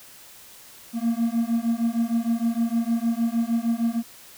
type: beating tone pair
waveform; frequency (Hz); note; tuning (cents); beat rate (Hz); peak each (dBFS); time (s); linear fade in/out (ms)
triangle; 228.3 / 234.8; A#3 / A#3; -36 / +13; 6.5; -22 / -22; 0.93-4.03; 50
effects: white hiss -47 dBFS RMS until 4.37 s